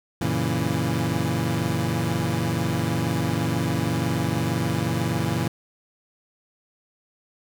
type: chord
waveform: 25% pulse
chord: F# dominant seventh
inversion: none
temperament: equal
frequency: 92.5 / 116.54 / 138.59 / 164.81 Hz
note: F#2 / A#2 / C#3 / E3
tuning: 0 / 0 / 0 / 0 cents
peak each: -27 / -23 / -25 / -23 dBFS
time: 0.21-5.48 s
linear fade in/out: 5 ms
effects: none